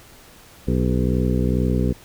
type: harmonic tone with a mistuned harmonic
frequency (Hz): 62.2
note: B1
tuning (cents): +13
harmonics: 1 / 2 / 3 / 4 / 5 / 6 / 7 / 8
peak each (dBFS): -22 / -23 / -23 / -25 / -30 / -30 / -31 / -32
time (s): 0.67-1.93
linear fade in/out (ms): 10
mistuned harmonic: 6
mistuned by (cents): +45
effects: pink hiss -47 dBFS RMS until 2.04 s